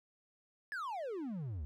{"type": "exponential sweep", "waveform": "triangle", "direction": "down", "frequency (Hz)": [1760, 67.7], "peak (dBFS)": -36, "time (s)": [0.72, 1.65], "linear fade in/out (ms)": 0, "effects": []}